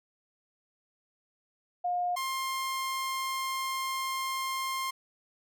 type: tone pair in turn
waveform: sine / sawtooth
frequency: 712 / 1059.4 Hz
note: F5 / C6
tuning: +33 / +21 cents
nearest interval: perfect fifth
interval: 688 cents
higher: second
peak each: -27 dBFS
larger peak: neither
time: 1.84-2.16 / 2.16-4.91 s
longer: second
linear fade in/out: 10 ms
effects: none